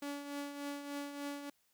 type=tone with tremolo; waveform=sawtooth; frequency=285.5 Hz; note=D4; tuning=49 cents flat; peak=-34 dBFS; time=0.02-1.5 s; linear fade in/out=5 ms; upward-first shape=triangle; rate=3.4 Hz; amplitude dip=60%; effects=white hiss -75 dBFS RMS until 1.73 s